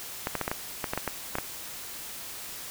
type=clicks; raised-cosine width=0.5 ms; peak=-13 dBFS; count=11; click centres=0.271 / 0.353 / 0.413 / 0.479 / 0.515 / 0.842 / 0.935 / 0.976 / 1.077 / 1.354 / 1.385 s; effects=white hiss -40 dBFS RMS until 2.7 s

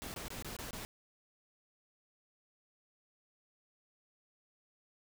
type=noise bursts; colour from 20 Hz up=pink; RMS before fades=-44 dBFS; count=6; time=0.02-0.85 s; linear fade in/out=0 ms; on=120 ms; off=22 ms; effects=none

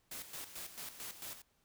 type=noise with tremolo; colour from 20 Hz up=white; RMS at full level=-45 dBFS; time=0.11-1.42 s; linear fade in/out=5 ms; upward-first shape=square; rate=4.5 Hz; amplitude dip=65%; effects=pink hiss -75 dBFS RMS until 1.64 s

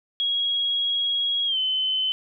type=tone with pitch glide; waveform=sine; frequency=3306 to 3049 Hz; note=G#7 to G7; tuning=-9 to -49 cents; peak=-21 dBFS; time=0.2-2.12 s; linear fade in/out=0 ms; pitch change=-140 cents; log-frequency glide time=1.46-1.58 s; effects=none

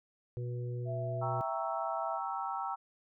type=harmonic tone; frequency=121.9 Hz; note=B2; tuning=22 cents flat; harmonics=1 / 3 / 4; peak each=-35 / -45 / -47 dBFS; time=0.37-1.41 s; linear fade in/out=0 ms
type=tone; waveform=sine; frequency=660 Hz; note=E5; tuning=2 cents sharp; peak=-37 dBFS; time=0.85-2.2 s; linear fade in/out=50 ms
type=chord; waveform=sine; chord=G diminished seventh; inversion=none; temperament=equal; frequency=784 / 932.3 / 1108.7 / 1318.5 Hz; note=G5 / Bb5 / Db6 / Fb6; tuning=0 / 0 / 0 / 0 cents; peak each=-38 / -39 / -43 / -39 dBFS; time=1.21-2.76 s; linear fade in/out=20 ms
effects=none

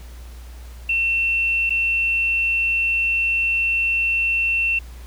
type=tone with dropouts; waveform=sine; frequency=2700 Hz; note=E7; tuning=41 cents sharp; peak=-17 dBFS; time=0.89-4.79 s; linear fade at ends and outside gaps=5 ms; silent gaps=1.696-1.704 s; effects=added 60 Hz sine -35 dBFS peak until 5.06 s + pink hiss -48 dBFS RMS until 5.06 s

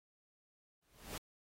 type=noise with exponential growth; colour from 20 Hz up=pink; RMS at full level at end=-41 dBFS; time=0.82-1.18 s; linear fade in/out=5 ms; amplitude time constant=78 ms; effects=AAC 48 kbps

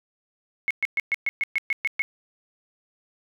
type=tone bursts; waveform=sine; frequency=2185 Hz; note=C#7; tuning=26 cents flat; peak=-20 dBFS; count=10; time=0.68-2.02 s; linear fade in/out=0 ms; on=26 ms; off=120 ms; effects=none

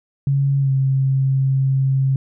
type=tone with pitch glide; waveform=sine; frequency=138.59 to 134.33 Hz; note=C#3 to C3; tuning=0 to +46 cents; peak=-14 dBFS; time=0.27-2.16 s; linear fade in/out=2 ms; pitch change=-54 cents; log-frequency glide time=0.6-0.71 s; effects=none

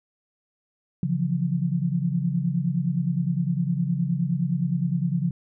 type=tone cluster; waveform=sine; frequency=139.3 / 169.6 / 179.3 Hz; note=C#3 / E3 / F3; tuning=+9 / +50 / +46 cents; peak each=-26 dBFS; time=1.03-5.31 s; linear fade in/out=2 ms; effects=none

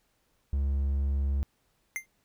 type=tone; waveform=triangle; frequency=69.3 Hz; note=C#2; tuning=in tune; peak=-23 dBFS; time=0.53-1.43 s; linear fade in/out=0 ms
type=tone with exponential decay; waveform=square; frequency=2093 Hz; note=C7; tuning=in tune; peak=-27 dBFS; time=1.96-2.06 s; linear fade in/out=0 ms; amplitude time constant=21 ms
effects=pink hiss -72 dBFS RMS until 2.24 s

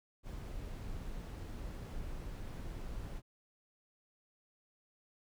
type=noise; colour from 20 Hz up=brown; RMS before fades=-43 dBFS; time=0.23-3.22 s; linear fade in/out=50 ms; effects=none

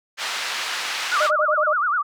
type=band-pass noise; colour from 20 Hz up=pink; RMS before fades=-27 dBFS; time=0.17-1.31 s; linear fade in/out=50 ms; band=1300 to 4900 Hz; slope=12 dB/octave
type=tone with vibrato; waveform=sine; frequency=1302 Hz; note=E6; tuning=22 cents flat; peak=-18 dBFS; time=1.11-2.03 s; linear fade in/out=20 ms; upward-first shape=sine; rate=9.8 Hz; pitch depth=220 cents each way
type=tone bursts; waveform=sine; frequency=610 Hz; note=D#5; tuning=34 cents flat; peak=-19 dBFS; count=6; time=1.2-1.734 s; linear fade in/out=10 ms; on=69 ms; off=24 ms
effects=none

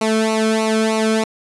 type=tone with flanger; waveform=sawtooth; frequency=220 Hz; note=A3; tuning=in tune; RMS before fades=-17 dBFS; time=0.01-1.24 s; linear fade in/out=5 ms; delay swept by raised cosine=0.59 to 1.09 ms; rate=3.2 Hz; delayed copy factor=-0.9; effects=resampled to 24000 Hz

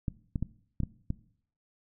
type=clicks; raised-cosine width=5 ms; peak=-18 dBFS; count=6; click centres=0.082 / 0.358 / 0.426 / 0.803 / 0.834 / 1.104 s; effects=noise-tail reverb RT60 0.6 s tail -19 dB re dry

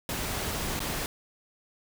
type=noise with dropouts; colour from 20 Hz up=pink; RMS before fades=-32 dBFS; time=0.09-1.06 s; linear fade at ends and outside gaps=1 ms; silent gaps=0.793-0.803 s; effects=none

